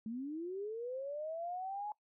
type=linear sweep; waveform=sine; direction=up; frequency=213.8 to 849 Hz; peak=-38 dBFS; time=0.06-1.92 s; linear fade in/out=2 ms; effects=noise-tail reverb RT60 0.1 s tail -20 dB re dry